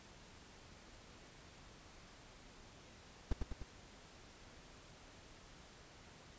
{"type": "noise with echo", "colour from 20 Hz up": "brown", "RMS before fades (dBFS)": -32, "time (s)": [3.31, 3.33], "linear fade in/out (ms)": 5, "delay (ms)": 100, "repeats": 3, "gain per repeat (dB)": -4, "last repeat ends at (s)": 3.63, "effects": ["pink hiss -59 dBFS RMS until 6.38 s", "resampled to 16000 Hz"]}